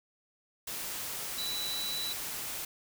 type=tone in noise; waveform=sine; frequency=3951 Hz; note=B7; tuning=in tune; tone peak=-34 dBFS; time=1.38-2.13 s; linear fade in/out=5 ms; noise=white; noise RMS=-38 dBFS; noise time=0.67-2.65 s; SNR=+1 dB; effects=none